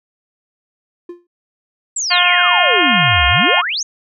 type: tone with exponential decay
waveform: triangle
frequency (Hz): 349.2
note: F4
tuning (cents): 0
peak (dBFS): -22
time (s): 1.09-1.27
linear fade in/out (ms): 5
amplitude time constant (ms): 37
type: exponential two-way sweep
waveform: sine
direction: down then up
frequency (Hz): 7960 to 62.7 to 6830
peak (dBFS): -17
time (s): 1.96-3.83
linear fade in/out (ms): 5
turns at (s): 3.27
type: harmonic tone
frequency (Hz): 355.1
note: F4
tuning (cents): +29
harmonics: 2 / 3 / 4 / 5 / 6 / 7 / 8 / 9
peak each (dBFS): -19 / -19 / -19 / -19 / -19 / -19 / -19 / -19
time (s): 2.1-3.62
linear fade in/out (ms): 20
effects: none